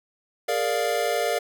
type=chord; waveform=square; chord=Bb dominant seventh; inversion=third; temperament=equal; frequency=415.3 / 466.2 / 587.3 / 698.5 Hz; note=Ab4 / Bb4 / D5 / F5; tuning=0 / 0 / 0 / 0 cents; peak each=-32 / -28 / -28 / -28 dBFS; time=0.48-1.39 s; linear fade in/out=10 ms; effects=none